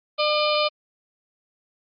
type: harmonic tone with a mistuned harmonic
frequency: 602 Hz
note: D5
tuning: 43 cents sharp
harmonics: 1 / 2 / 4 / 5 / 6 / 7 / 8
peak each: -22 / -25 / -28 / -29 / -30 / -30 / -31 dBFS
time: 0.18-0.69 s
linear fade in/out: 20 ms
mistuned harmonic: 8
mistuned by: +23 cents
effects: Opus 32 kbps